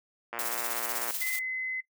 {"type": "click train", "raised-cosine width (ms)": 0.5, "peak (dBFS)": -20, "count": 92, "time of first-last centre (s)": [0.33, 1.108], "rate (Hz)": 117}
{"type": "noise with tremolo", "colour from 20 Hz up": "blue", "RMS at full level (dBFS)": -32, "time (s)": [0.39, 1.39], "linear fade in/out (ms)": 0, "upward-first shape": "square", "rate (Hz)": 16, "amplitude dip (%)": 40}
{"type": "tone", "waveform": "sine", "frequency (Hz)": 2040, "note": "C7", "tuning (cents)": -44, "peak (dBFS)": -30, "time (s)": [1.21, 1.81], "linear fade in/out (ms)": 10}
{"effects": ["noise-tail reverb RT60 0.1 s tail -18 dB re dry", "high-pass 400 Hz 12 dB/octave"]}